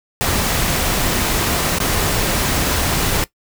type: noise with dropouts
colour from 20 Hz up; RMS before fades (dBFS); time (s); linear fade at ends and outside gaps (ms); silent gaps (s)
pink; -18; 0.21-3.24; 0; 1.785-1.802
effects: noise-tail reverb RT60 0.1 s tail -17 dB re dry